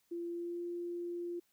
sine tone with pitch glide, 342.7 to 347.3 Hz, F4 to F4, -33 to -10 cents, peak -37 dBFS, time 0.11-1.4 s, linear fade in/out 10 ms, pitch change +23 cents, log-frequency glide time 0.28-0.64 s, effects white hiss -75 dBFS RMS until 1.52 s

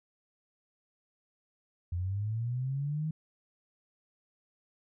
sine linear sweep, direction up, 84.8 to 159.3 Hz, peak -30 dBFS, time 1.92-3.11 s, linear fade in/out 5 ms, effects none

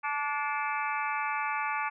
harmonic tone with a mistuned harmonic, 290 Hz, D4, 22 cents flat, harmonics 3 / 4 / 5 / 6 / 7 / 8 / 9, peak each -33 / -34 / -37 / -40 / -41 / -38 / -41 dBFS, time 0.03-1.9 s, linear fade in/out 20 ms, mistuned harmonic 7, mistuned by +71 cents, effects none

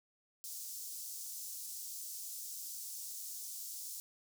pink high-pass noise, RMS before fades -45 dBFS, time 0.44-4 s, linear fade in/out 0 ms, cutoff 5700 Hz, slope 24 dB/octave, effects none

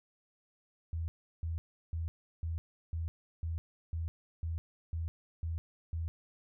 sine tone bursts, 82.3 Hz, E2, 2 cents flat, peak -33 dBFS, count 11, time 0.93-6.08 s, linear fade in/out 0 ms, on 150 ms, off 350 ms, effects none

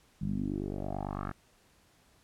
10% pulse tone with low-pass filter sweep, 49 Hz, G1, in tune, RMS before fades -35 dBFS, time 0.21-1.32 s, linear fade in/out 10 ms, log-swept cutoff 170 to 1500 Hz, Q 4, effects pink hiss -65 dBFS RMS until 2.23 s + low-pass 12000 Hz 12 dB/octave

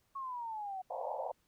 sine exponential sweep, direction down, 1108.7 to 740 Hz, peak -38 dBFS, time 0.15-0.82 s, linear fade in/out 10 ms
pink band-pass noise, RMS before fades -39 dBFS, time 0.9-1.32 s, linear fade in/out 10 ms, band 500 to 960 Hz, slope 96 dB/octave
effects pink hiss -75 dBFS RMS until 1.47 s

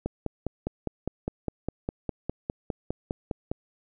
click train, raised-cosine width 2 ms, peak -15 dBFS, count 18, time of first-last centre 0.06-3.515 s, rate 4.92 Hz, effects none

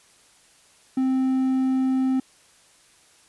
triangle tone, 261.6 Hz, C4, in tune, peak -17 dBFS, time 0.97-2.2 s, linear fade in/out 5 ms, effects white hiss -56 dBFS RMS until 3.28 s + resampled to 24000 Hz

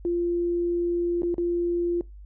sine tone with dropouts, 346.2 Hz, F4, 15 cents flat, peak -22 dBFS, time 0.05-2.01 s, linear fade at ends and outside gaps 1 ms, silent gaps 1.22-1.232 / 1.343-1.381 s, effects noise-tail reverb RT60 0.2 s tail -22 dB re dry + added 50 Hz sine -41 dBFS peak until 2.25 s

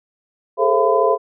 sine tone cluster, 412 / 445.4 / 530 / 678 / 1009 Hz, G#4 / A4 / C5 / E5 / B5, -14 / +21 / +22 / +49 / +37 cents, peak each -19 dBFS, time 0.57-1.18 s, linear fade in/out 50 ms, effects none

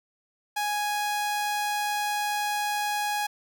sawtooth tone, 830.6 Hz, G#5, in tune, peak -22 dBFS, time 0.56-3.27 s, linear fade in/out 10 ms, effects none

